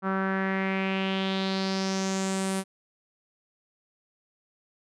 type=tone with low-pass filter sweep; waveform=sawtooth; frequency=191.6 Hz; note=G3; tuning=39 cents flat; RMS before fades=-28 dBFS; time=0.02-2.64 s; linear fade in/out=50 ms; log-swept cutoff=1300 to 10000 Hz; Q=3.7; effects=none